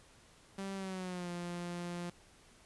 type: tone with pitch glide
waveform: sawtooth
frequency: 194.8 to 174.55 Hz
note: G3 to F3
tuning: -11 to -1 cents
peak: -35 dBFS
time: 0.58-2.1 s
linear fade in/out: 5 ms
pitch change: -190 cents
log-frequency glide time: 0.75-1.3 s
effects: pink hiss -62 dBFS RMS until 2.65 s + resampled to 24000 Hz